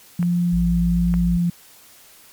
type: tone with vibrato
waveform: sine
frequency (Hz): 173.9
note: F3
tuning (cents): -7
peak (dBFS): -16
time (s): 0.19-1.5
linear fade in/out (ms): 5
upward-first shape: sine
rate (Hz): 1.3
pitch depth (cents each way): 10
type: clicks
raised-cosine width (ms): 0.5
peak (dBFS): -18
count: 2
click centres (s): 0.228 / 1.14
type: tone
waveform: sine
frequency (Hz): 55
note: A1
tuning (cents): 0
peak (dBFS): -21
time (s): 0.52-1.38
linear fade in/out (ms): 20
effects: white hiss -48 dBFS RMS until 2.32 s + MP3 96 kbps